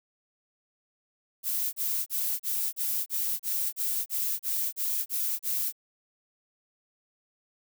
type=noise bursts; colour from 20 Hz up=violet; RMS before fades=-29 dBFS; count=13; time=1.43-5.726 s; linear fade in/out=50 ms; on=300 ms; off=33 ms; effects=none